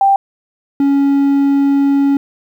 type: tone pair in turn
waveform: sine / triangle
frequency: 787 / 278.9 Hz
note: G5 / C#4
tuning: +7 / +11 cents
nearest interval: octave + tritone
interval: 1796 cents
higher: first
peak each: -7 dBFS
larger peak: neither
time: 0.01-0.16 / 0.8-2.17 s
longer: second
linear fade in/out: 2 ms
effects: 8-bit